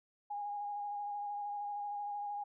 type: tone with vibrato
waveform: sine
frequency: 820 Hz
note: G#5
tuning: 22 cents flat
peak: -37 dBFS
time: 0.3-2.44 s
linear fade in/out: 10 ms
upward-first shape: square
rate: 13 Hz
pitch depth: 15 cents each way
effects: none